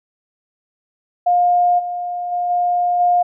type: tone with level steps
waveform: sine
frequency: 709 Hz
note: F5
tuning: 26 cents sharp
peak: -11 / -21 / -17 / -14 / -11 dBFS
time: 1.26-3.23 s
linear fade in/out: 10 ms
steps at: 1.78 / 2.31 / 2.49 / 2.99 s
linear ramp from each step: 20 ms
effects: none